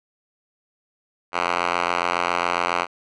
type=tone with band-pass filter; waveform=5% pulse; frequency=87.31 Hz; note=F2; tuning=in tune; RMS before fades=-23 dBFS; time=1.32-2.87 s; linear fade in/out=50 ms; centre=1600 Hz; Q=1.5; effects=resampled to 22050 Hz